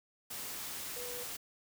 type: tone in noise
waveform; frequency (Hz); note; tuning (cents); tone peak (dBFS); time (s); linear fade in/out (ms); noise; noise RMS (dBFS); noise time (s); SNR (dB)
sine; 490; B4; -14; -44; 0.96-1.24; 10; white; -42; 0.3-1.37; -5
effects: none